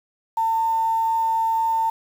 sine tone with quantisation, 901 Hz, A5, 41 cents sharp, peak -18 dBFS, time 0.37-1.9 s, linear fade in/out 5 ms, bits 7, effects none

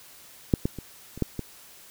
clicks, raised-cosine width 3 ms, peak -6 / -11 / -22 / -26 / -10 / -17 dBFS, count 6, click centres 0.538 / 0.655 / 0.787 / 1.176 / 1.223 / 1.393 s, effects white hiss -50 dBFS RMS until 1.9 s

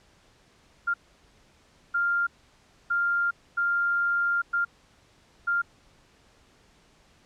sine tone bursts at uneven times, 1396.9 Hz, F6, in tune, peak -22 dBFS, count 6, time 0.87-0.94 / 1.94-2.27 / 2.9-3.31 / 3.57-4.42 / 4.53-4.65 / 5.47-5.62 s, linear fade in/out 10 ms, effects pink hiss -60 dBFS RMS until 7.25 s + low-pass 7000 Hz 12 dB/octave

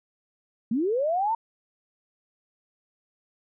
sine linear sweep, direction up, 207.7 to 932.3 Hz, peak -22 dBFS, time 0.71-1.35 s, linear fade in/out 5 ms, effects none

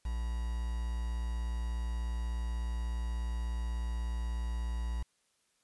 triangle tone with quantisation, 58.27 Hz, A#1, in tune, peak -30 dBFS, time 0.05-5.03 s, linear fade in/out 5 ms, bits 8, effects white hiss -74 dBFS RMS until 5.63 s + resampled to 24000 Hz

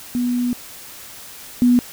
sine tone pair in turn, 244.8 / 244.8 Hz, B3 / B3, -15 / -15 cents, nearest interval unison, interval 0 cents, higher neither, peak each -17 / -10 dBFS, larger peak second, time 0.15-0.53 / 1.62-1.79 s, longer first, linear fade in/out 0 ms, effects white hiss -38 dBFS RMS until 1.92 s

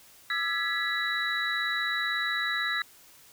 sine tone cluster, 1216 / 1332 / 1683 / 1965 / 3922 Hz, D#6 / E6 / G#6 / B6 / B7, -40 / +18 / +23 / -9 / -13 cents, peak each -40 / -35 / -31 / -31 / -33 dBFS, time 0.3-2.82 s, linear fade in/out 2 ms, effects white hiss -55 dBFS RMS until 3.32 s

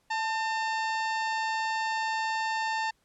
harmonic tone with a mistuned harmonic, 900 Hz, A5, 39 cents sharp, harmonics 1 / 2 / 3 / 4 / 5 / 6 / 7 / 8, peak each -29 / -33 / -39 / -45 / -42 / -47 / -55 / -49 dBFS, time 0.1-2.91 s, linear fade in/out 10 ms, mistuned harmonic 1, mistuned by -36 cents, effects pink hiss -70 dBFS RMS until 3.04 s + low-pass 11000 Hz 12 dB/octave

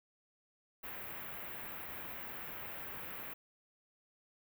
white band-stop noise, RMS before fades -45 dBFS, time 0.83-3.34 s, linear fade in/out 10 ms, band 2500 to 16000 Hz, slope 24 dB/octave, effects none

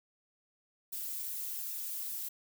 violet noise with flanger, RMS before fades -39 dBFS, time 0.92-2.29 s, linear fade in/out 10 ms, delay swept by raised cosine 1.1 to 6.7 ms, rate 2.5 Hz, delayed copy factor +0.9, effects none

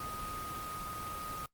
sine tone in noise, 1244.5 Hz, D#6, in tune, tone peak -40 dBFS, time 0-1.46 s, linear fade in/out 2 ms, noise pink, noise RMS -44 dBFS, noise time 0-1.46 s, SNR +1 dB, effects noise-tail reverb RT60 0.1 s tail -18 dB re dry + Opus 32 kbps

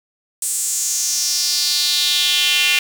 square tone with high-pass filter sweep, 161.2 Hz, E3, 38 cents flat, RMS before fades -18 dBFS, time 0.42-2.79 s, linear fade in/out 2 ms, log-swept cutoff 8500 to 2600 Hz, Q 3.7, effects none

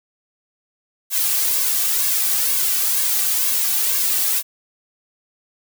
blue noise with flanger, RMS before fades -19 dBFS, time 1.1-4.43 s, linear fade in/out 50 ms, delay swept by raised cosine 1.8 to 2.64 ms, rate 2.1 Hz, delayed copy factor +0.9, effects none

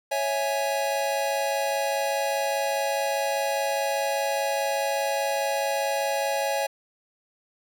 square chord, C# minor, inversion none, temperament equal, 554.4 / 659.3 / 830.6 Hz, C#5 / E5 / G#5, 0 / 0 / 0 cents, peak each -28 / -31 / -29 dBFS, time 0.11-6.67 s, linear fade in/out 10 ms, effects none

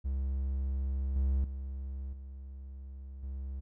triangle tone with level steps, 67 Hz, C2, 42 cents sharp, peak -28 / -24 / -34 / -40 / -34 dBFS, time 0.04-3.61 s, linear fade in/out 20 ms, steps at 1.16 / 1.44 / 2.13 / 3.23 s, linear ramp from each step 2 ms, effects none

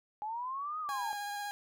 sine linear two-way sweep, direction up then down, 829 to 1270 to 829 Hz, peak -35 dBFS, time 0.22-1.13 s, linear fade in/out 0 ms, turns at 0.8 s
30% pulse tone with vibrato, 818 Hz, G#5, 26 cents flat, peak -34 dBFS, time 0.89-1.51 s, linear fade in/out 0 ms, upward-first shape sine, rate 16 Hz, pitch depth 16 cents each way
effects none

